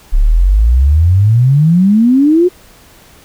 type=exponential sweep; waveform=sine; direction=up; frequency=32.7 to 370 Hz; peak=-5 dBFS; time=0.12-2.49 s; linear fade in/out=20 ms; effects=pink hiss -42 dBFS RMS until 3.24 s